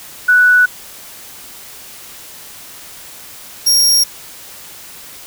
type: tone pair in turn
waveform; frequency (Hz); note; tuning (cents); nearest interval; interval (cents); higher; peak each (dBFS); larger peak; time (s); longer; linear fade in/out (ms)
sine / sawtooth; 1480 / 5588; F#6 / F8; 0 / 0; octave + major seventh; 2300; second; -6; neither; 0.28-0.66 / 3.66-4.04; neither; 10
effects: white hiss -35 dBFS RMS until 5.26 s